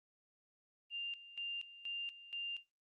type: tone with tremolo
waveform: sine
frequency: 2794 Hz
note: F7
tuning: in tune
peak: -39 dBFS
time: 0.9-2.64 s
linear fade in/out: 50 ms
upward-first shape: square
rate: 2.1 Hz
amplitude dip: 80%
effects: noise-tail reverb RT60 0.2 s tail -21 dB re dry + Opus 24 kbps